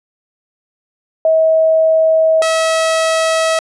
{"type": "tone pair in turn", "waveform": ["sine", "sawtooth"], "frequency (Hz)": [641, 645.8], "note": ["E5", "E5"], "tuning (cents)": [-49, -36], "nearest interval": "unison", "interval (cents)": 13, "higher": "second", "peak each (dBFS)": -8, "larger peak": "neither", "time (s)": [[1.25, 2.42], [2.42, 3.59]], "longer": "neither", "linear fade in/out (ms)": 2, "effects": ["resampled to 24000 Hz"]}